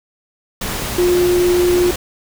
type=tone in noise; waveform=sine; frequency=355.4 Hz; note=F4; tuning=30 cents sharp; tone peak=-11 dBFS; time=0.98-1.91 s; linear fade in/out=5 ms; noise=pink; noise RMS=-23 dBFS; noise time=0.61-1.96 s; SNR=+9 dB; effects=none